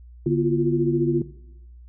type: tone cluster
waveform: sine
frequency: 144 / 242.6 / 341.8 / 356.2 Hz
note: D3 / B3 / F4 / F4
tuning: -34 / -31 / -37 / +34 cents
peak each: -22 / -27 / -22 / -26 dBFS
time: 0.26-1.22 s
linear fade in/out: 5 ms
effects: noise-tail reverb RT60 0.9 s tail -17 dB re dry + added 60 Hz sine -42 dBFS peak until 1.88 s